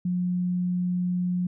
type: tone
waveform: sine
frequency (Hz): 179.3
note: F3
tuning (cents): +46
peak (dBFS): -23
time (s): 0.05-1.47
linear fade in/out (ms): 5
effects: none

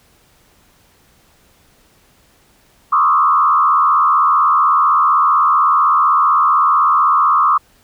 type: tone with frequency modulation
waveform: sine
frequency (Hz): 1174.7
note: D6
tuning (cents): 0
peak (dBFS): -9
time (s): 2.92-7.58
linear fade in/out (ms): 10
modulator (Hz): 77.9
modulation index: 1.5
effects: pink hiss -53 dBFS RMS until 7.83 s

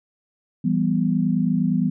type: chord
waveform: sine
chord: E minor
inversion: none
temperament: equal with one note detuned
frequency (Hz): 167.31 / 196 / 246.9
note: E3 / G3 / B3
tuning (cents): +26 / 0 / 0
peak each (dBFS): -22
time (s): 0.64-1.9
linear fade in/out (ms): 10
effects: none

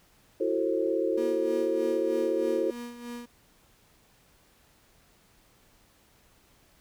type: chord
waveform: sine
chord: F# half-diminished seventh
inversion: third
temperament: just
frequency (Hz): 333 / 370 / 444 / 532.8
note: E4 / F#4 / A4 / C5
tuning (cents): +18 / 0 / +16 / +31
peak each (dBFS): -30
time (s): 0.4-2.71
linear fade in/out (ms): 10
type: tone with tremolo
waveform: 35% pulse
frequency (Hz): 239.6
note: A#3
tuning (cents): +48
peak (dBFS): -34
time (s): 1.17-3.26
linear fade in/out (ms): 10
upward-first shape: sine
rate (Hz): 3.2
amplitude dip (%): 60
effects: pink hiss -62 dBFS RMS until 6.8 s

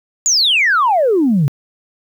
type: exponential sweep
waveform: sine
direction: down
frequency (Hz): 7100 to 130.81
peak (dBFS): -9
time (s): 0.26-1.48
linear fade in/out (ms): 0
effects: tanh soft clip ceiling -6 dBFS + 8-bit

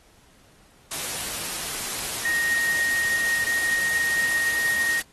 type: tone in noise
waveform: sine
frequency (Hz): 1864.7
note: A#6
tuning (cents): 0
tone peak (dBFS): -21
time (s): 2.25-5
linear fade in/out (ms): 5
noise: white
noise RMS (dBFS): -30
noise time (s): 0.91-5.02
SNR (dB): +6
effects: pink hiss -57 dBFS RMS until 5.12 s + AAC 32 kbps

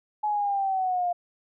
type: linear sweep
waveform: sine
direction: down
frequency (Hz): 850 to 698.5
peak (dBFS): -23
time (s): 0.23-1.13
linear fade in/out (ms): 10
effects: none

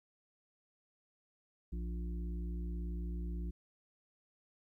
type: harmonic tone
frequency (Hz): 58.27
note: A#1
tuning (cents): 0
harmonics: 1 / 3 / 5 / 6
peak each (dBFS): -37 / -45 / -53 / -54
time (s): 1.72-3.51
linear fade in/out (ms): 10
effects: 13-bit

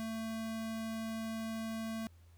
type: tone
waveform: square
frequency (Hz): 223.4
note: A3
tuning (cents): +27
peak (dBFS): -38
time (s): 0-2.07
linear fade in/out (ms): 0
effects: added 84 Hz sine -57 dBFS peak until 2.37 s + pink hiss -71 dBFS RMS until 2.37 s

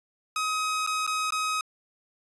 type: tone with dropouts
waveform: sawtooth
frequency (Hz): 1265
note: D#6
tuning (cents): +28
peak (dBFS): -22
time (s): 0.36-1.61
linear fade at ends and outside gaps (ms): 2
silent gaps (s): 0.865-0.873 / 1.066-1.075 / 1.306-1.322
effects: resampled to 24000 Hz

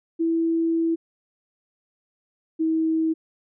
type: tone pair in turn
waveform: sine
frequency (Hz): 329.6 / 321.1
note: E4 / E4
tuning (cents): 0 / -45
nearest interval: unison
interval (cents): 45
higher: first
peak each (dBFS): -19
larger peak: neither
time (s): 0.19-0.96 / 2.59-3.14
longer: first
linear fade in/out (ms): 20
effects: none

